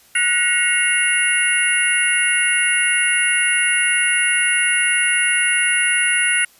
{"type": "tone cluster", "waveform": "sine", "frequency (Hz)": [1468, 1911, 2183, 2782, 10150], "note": ["F#6", "A#6", "C#7", "F7", "D#9"], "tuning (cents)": [-14, 43, -27, -7, 33], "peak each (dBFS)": -21, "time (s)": [0.15, 6.45], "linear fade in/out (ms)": 5, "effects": ["white hiss -51 dBFS RMS until 6.59 s", "resampled to 32000 Hz"]}